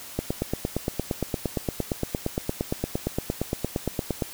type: click train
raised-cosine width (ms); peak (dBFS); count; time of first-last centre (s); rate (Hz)
2; -11; 36; 0.19-4.222; 8.68
effects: white hiss -41 dBFS RMS until 4.33 s